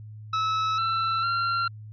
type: tone with pitch steps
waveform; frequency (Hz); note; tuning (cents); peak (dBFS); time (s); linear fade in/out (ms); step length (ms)
45% pulse; 1300 / 1336.5 / 1374.1; E6 / E6 / F6; -24 / +23 / -29; -23; 0.33-1.68; 5; 450
effects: added 107 Hz sine -39 dBFS peak until 1.92 s + resampled to 11025 Hz